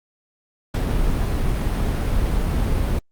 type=noise; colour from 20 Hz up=brown; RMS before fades=-20 dBFS; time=0.74-2.99 s; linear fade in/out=5 ms; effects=Opus 48 kbps